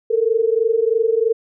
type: tone pair together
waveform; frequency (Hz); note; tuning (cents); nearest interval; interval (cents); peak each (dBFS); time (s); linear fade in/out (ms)
sine; 441.1 / 464.2; A4 / A#4; +4 / -7; minor second; 89; -17; 0.1-1.33; 10
effects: none